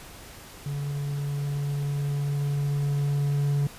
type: tone with level ramp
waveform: triangle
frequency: 142.8 Hz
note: D3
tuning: 48 cents flat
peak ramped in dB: -26 to -19 dBFS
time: 0.66-3.67 s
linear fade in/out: 2 ms
effects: pink hiss -45 dBFS RMS until 3.78 s + resampled to 32000 Hz